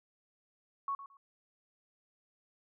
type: tone with echo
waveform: sine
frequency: 1108.7 Hz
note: C#6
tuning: in tune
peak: -32 dBFS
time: 0.88-0.95 s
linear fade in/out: 2 ms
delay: 110 ms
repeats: 2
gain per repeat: -13 dB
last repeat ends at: 1.17 s
effects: none